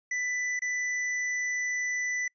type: tone with dropouts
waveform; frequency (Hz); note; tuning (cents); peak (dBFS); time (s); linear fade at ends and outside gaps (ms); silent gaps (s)
square; 1987; B6; +10; -29; 0.11-2.28; 5; 0.593-0.619
effects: noise-tail reverb RT60 0.1 s tail -25 dB re dry + resampled to 16000 Hz